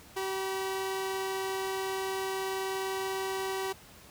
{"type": "tone pair together", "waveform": "sawtooth", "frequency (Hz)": [383.1, 968], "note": ["G4", "B5"], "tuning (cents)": [-40, -35], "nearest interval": "octave + major third", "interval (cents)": 1605, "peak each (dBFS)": [-28, -36], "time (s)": [0.16, 3.73], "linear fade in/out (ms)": 10, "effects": ["pink hiss -53 dBFS RMS until 4.1 s", "high-pass 60 Hz 12 dB/octave"]}